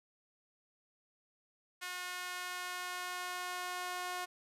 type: tone with high-pass filter sweep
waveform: sawtooth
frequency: 360.7 Hz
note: F#4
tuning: 44 cents flat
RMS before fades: -41 dBFS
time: 1.81-4.26 s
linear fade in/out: 20 ms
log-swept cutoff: 1500 to 830 Hz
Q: 1.2
effects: resampled to 32000 Hz